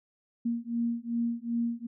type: beating tone pair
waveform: sine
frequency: 233.1 / 235.7 Hz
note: A#3 / A#3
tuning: 0 / +19 cents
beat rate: 2.6 Hz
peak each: -31 dBFS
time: 0.45-1.87 s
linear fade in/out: 10 ms
effects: none